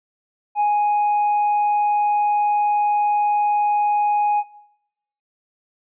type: tone with hard clipping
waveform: sine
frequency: 830.6 Hz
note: G#5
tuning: in tune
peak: -16 dBFS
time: 0.55-4.44 s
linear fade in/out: 50 ms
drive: 2 dB
effects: noise-tail reverb RT60 0.8 s tail -19 dB re dry + resampled to 8000 Hz

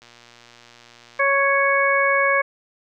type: click train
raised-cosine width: 0.2 ms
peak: -29 dBFS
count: 141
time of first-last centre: 0.02-1.196 s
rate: 119 Hz
type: harmonic tone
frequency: 554.4 Hz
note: C#5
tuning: in tune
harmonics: 1 / 2 / 3 / 4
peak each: -21 / -21 / -21 / -21 dBFS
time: 1.19-2.42 s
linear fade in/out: 10 ms
effects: none

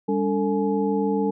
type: tone cluster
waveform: sine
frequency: 199.2 / 286.4 / 447.3 / 844 Hz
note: G3 / D4 / A4 / G#5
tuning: +28 / -43 / +28 / +28 cents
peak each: -24 / -26 / -24 / -30 dBFS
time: 0.08-1.31 s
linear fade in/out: 10 ms
effects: none

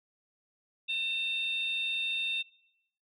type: tone pair together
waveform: sine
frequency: 2688 / 3642 Hz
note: E7 / A#7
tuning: +33 / -41 cents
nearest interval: perfect fourth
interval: 526 cents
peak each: -31 / -32 dBFS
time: 0.88-2.43 s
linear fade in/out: 20 ms
effects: noise-tail reverb RT60 0.9 s tail -23 dB re dry + tanh soft clip ceiling -23 dBFS

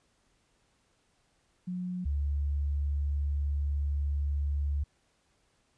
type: tone pair in turn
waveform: sine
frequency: 180.7 / 71.71 Hz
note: F#3 / D2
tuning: -41 / -41 cents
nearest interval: octave + major third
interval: 1600 cents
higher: first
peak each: -32 / -27 dBFS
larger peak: second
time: 1.67-2.05 / 2.05-4.84 s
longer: second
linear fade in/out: 10 ms
effects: pink hiss -71 dBFS RMS until 5.77 s + resampled to 22050 Hz

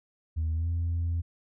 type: tone with pitch glide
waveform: sine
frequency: 79.9 to 84.5 Hz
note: D#2 to E2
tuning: +47 to +43 cents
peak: -24 dBFS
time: 0.36-1.22 s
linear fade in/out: 20 ms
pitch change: +96 cents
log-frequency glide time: 0.54-0.68 s
effects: tanh soft clip ceiling -24 dBFS

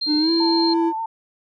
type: tone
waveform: sine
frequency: 4186 Hz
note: C8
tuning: in tune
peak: -21 dBFS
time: 0.01-0.74 s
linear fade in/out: 10 ms
type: tone with pitch glide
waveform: triangle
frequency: 301.8 to 332.9 Hz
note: D4 to E4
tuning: +47 to +17 cents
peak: -15 dBFS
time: 0.06-0.93 s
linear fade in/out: 50 ms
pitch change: +170 cents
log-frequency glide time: 0.18-0.31 s
type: tone with vibrato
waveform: sine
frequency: 894 Hz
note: A5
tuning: 27 cents sharp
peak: -23 dBFS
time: 0.4-1.06 s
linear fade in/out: 5 ms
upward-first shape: sine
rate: 8.5 Hz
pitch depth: 28 cents each way
effects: none

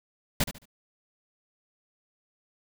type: noise with echo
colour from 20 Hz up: pink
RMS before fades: -24 dBFS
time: 0.4-0.44 s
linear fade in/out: 5 ms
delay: 72 ms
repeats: 3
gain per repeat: -11 dB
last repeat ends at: 0.656 s
effects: none

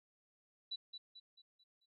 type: tone with echo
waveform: sine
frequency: 3951 Hz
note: B7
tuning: in tune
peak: -39 dBFS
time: 0.71-0.76 s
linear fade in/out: 10 ms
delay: 220 ms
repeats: 5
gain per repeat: -7 dB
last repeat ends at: 1.86 s
effects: none

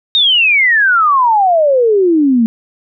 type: exponential sweep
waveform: sine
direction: down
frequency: 3758 to 220 Hz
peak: -7 dBFS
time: 0.15-2.46 s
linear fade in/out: 0 ms
effects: none

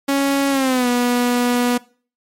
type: tone with pitch glide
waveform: sawtooth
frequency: 277.2 to 244.1 Hz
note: C#4 to B3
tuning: 0 to -20 cents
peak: -11 dBFS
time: 0.08-1.78 s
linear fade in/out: 10 ms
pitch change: -220 cents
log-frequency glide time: 0.5-0.88 s
effects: noise-tail reverb RT60 0.4 s tail -21 dB re dry + MP3 64 kbps

